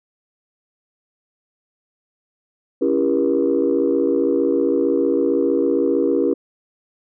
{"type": "chord", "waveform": "sine", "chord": "C# diminished seventh", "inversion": "none", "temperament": "just", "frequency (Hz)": [277.2, 332.6, 399.1, 479], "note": ["C#4", "E4", "G4", "Bb4"], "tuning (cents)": [0, 16, 31, 47], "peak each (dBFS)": -20, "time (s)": [2.81, 6.34], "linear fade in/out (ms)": 10, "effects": ["tanh soft clip ceiling -7 dBFS"]}